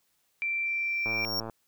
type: tone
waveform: sine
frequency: 2349 Hz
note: D7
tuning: in tune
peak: -27 dBFS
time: 0.42-1.25 s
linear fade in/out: 0 ms
type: tone with exponential growth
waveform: square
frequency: 5530 Hz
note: F8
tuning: 18 cents flat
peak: -27 dBFS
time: 0.66-1.4 s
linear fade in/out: 1 ms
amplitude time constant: 160 ms
type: click train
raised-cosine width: 1 ms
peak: -24 dBFS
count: 50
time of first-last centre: 1.06-1.498 s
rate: 112 Hz
effects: white hiss -72 dBFS RMS until 1.67 s